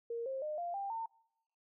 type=tone with pitch steps; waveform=sine; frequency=466.2 / 532.4 / 608.1 / 694.5 / 793.2 / 905.9 Hz; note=A#4 / C5 / D#5 / F5 / G5 / A#5; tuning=0 / +30 / -40 / -10 / +20 / -50 cents; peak=-36 dBFS; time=0.1-1.06 s; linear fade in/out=5 ms; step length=160 ms; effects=noise-tail reverb RT60 0.9 s tail -26 dB re dry